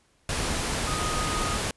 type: tone in noise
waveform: sine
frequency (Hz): 1244.5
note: D#6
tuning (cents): 0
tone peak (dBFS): -31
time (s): 0.87-1.57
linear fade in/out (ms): 2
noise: pink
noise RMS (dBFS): -28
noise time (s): 0.29-1.71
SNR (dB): -6
effects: pink hiss -65 dBFS RMS until 1.76 s + resampled to 24000 Hz